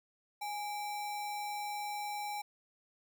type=tone with sample-and-hold; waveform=sine; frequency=829 Hz; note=G#5; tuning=3 cents flat; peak=-36 dBFS; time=0.41-2.42 s; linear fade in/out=10 ms; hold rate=3150 Hz; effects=none